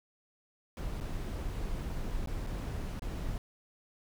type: noise with dropouts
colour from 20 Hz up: brown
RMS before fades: -36 dBFS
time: 0.77-3.38 s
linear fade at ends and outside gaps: 1 ms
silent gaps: 1.002-1.009 / 2.26-2.273 / 2.466-2.47 / 2.995-3.021 s
effects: none